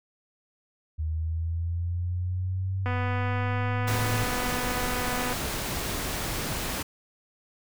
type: linear sweep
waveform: sine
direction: up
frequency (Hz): 77.78 to 110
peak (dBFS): -26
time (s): 0.98-4.25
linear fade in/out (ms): 20
type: click train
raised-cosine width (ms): 0.5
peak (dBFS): -18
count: 613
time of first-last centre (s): 2.86-5.328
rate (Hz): 248
type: noise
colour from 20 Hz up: pink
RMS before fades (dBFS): -31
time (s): 3.87-6.83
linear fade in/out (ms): 10
effects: none